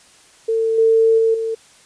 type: tone with level steps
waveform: sine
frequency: 449.4 Hz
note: A4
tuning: 37 cents sharp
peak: -15 / -10 / -12 / -19 dBFS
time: 0.48-1.55 s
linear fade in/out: 10 ms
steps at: 0.78 / 1.18 / 1.34 s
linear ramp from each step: 5 ms
effects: white hiss -49 dBFS RMS until 1.85 s + resampled to 22050 Hz